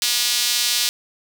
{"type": "tone with high-pass filter", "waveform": "sawtooth", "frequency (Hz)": 241.1, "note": "B3", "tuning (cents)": -41, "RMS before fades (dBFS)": -20, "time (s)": [0.02, 0.89], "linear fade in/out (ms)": 0, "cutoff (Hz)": 4000, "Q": 1.4, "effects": []}